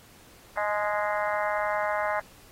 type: harmonic tone with a mistuned harmonic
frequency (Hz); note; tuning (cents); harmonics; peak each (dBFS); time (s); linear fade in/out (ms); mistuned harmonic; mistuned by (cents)
207.7; G#3; 0; 3 / 4 / 5 / 6 / 7 / 8 / 9 / 10; -29 / -31 / -33 / -35 / -36 / -37 / -38 / -39; 0.57-2.2; 5; 4; +22
effects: pink hiss -54 dBFS RMS until 2.51 s + AAC 48 kbps